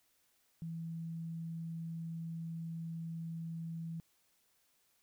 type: tone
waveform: sine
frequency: 164.81 Hz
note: E3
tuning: in tune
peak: -39 dBFS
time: 0.62-4 s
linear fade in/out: 0 ms
effects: white hiss -74 dBFS RMS until 5.02 s